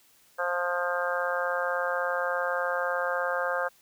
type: harmonic tone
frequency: 176.5 Hz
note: F3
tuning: 19 cents sharp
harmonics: 3 / 4 / 5 / 6 / 7 / 8 / 9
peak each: -30 / -35 / -37 / -37 / -34 / -36 / -32 dBFS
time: 0.38-3.69 s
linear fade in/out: 20 ms
effects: white hiss -61 dBFS RMS until 3.81 s